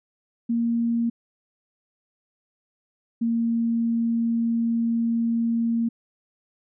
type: tone pair in turn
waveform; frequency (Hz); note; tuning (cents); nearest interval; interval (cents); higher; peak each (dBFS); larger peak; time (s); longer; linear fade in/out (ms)
sine; 233.1 / 231.1; A#3 / A#3; 0 / -15; unison; 15; first; -20; neither; 0.49-1.1 / 3.21-5.89; second; 10
effects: none